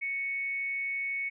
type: tone with frequency modulation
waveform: sine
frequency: 2217 Hz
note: C#7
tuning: in tune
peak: -30 dBFS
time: 0.01-1.3 s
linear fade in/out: 20 ms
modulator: 308 Hz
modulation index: 0.2
effects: none